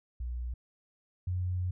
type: tone pair in turn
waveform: sine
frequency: 60.5 / 90.65 Hz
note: B1 / F#2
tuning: -35 / -35 cents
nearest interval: perfect fifth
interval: 700 cents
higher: second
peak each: -33 / -29 dBFS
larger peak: second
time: 0.2-0.54 / 1.27-1.71 s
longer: second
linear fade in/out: 5 ms
effects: none